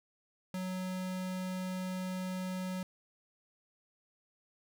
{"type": "tone", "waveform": "square", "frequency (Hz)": 185, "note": "F#3", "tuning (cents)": 0, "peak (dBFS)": -36, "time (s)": [0.54, 2.83], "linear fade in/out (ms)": 2, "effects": []}